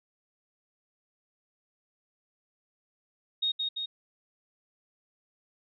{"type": "tone with echo", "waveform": "sine", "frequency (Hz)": 3729, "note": "A#7", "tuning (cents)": 0, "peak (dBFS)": -25, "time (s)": [3.42, 3.52], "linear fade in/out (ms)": 10, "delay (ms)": 170, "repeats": 2, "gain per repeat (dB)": -3, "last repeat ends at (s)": 3.86, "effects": []}